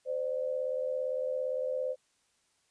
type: tone pair together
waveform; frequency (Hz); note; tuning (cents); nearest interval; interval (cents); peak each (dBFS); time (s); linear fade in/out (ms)
sine; 517 / 594.6; C5 / D5; -21 / +21; major second; 242; -31 / -36; 0.05-1.96; 50
effects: white hiss -72 dBFS RMS until 2.7 s + resampled to 22050 Hz